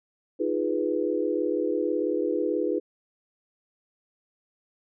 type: chord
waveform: sine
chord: F half-diminished seventh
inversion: third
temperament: equal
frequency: 311.1 / 349.2 / 415.3 / 493.9 Hz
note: Eb4 / F4 / Ab4 / Cb5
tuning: 0 / 0 / 0 / 0 cents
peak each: -29 dBFS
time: 0.39-2.8 s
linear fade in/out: 20 ms
effects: none